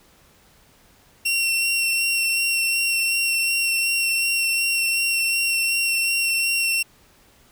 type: tone with vibrato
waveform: sawtooth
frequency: 2728 Hz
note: F7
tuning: 41 cents flat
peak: -16 dBFS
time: 1.25-6.83 s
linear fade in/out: 10 ms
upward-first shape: sine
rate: 2.7 Hz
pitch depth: 13 cents each way
effects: pink hiss -55 dBFS RMS until 7.51 s